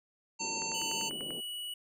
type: harmonic tone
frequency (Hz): 905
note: A5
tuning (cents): +48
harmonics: 1 / 3 / 5 / 7 / 8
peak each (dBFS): -40 / -40 / -40 / -40 / -40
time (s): 0.39-1.1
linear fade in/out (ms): 20
type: band-pass noise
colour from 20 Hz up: white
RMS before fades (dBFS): -46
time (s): 0.4-1.41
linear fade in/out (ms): 10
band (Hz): 160 to 490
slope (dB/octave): 24
type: click train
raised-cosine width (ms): 0.5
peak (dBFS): -30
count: 8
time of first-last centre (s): 0.62-1.306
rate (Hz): 10.2
type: tone with pitch glide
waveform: square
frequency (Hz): 2962 to 2936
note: F#7 to F#7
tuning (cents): +1 to -14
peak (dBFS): -38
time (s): 0.74-1.74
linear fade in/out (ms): 5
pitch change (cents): -15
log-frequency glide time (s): 0.87-1.39
effects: none